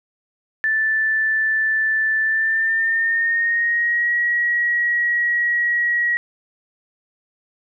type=tone with pitch glide; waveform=sine; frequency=1760 to 1908.2 Hz; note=A6 to A#6; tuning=0 to +40 cents; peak=-16 dBFS; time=0.64-6.17 s; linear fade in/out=0 ms; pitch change=+140 cents; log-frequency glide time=2.22-4.14 s; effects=none